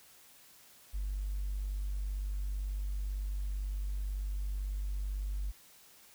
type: tone with tanh clipping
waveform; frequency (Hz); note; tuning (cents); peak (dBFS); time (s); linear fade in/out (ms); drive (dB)
triangle; 49; G1; 0; -32; 0.93-5.52; 20; 1
effects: white hiss -59 dBFS RMS until 6.14 s